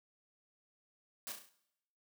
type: noise with echo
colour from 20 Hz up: white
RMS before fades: -43 dBFS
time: 1.27-1.32 s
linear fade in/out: 0 ms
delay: 34 ms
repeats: 5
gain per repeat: -5 dB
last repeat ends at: 1.49 s
effects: noise-tail reverb RT60 0.8 s tail -17 dB re dry + high-pass 150 Hz 12 dB/octave